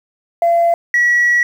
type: tone pair in turn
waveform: sine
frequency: 682 / 1929 Hz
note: F5 / B6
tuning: -41 / -41 cents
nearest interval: octave + tritone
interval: 1800 cents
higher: second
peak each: -8 dBFS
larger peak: neither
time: 0.42-0.74 / 0.94-1.43 s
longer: second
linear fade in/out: 2 ms
effects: tanh soft clip ceiling -7 dBFS + 7-bit